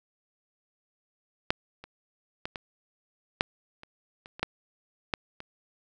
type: clicks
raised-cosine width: 0.3 ms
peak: -7 / -27 / -17 / -19 / -6 / -29 / -28 / -26 / -10 / -10 / -24 dBFS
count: 11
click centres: 1.505 / 1.84 / 2.455 / 2.558 / 3.409 / 3.834 / 4.259 / 4.395 / 4.43 / 5.138 / 5.404 s
effects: none